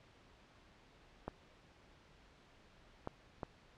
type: clicks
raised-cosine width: 1 ms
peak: -26 dBFS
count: 3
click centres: 1.28 / 3.074 / 3.432 s
effects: pink hiss -64 dBFS RMS until 3.77 s + low-pass 4000 Hz 12 dB/octave